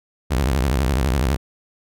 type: tone with vibrato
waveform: sawtooth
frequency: 66 Hz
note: C2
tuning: 16 cents sharp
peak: -13 dBFS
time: 0.3-1.37 s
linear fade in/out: 20 ms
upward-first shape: sine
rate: 12 Hz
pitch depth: 240 cents each way
effects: none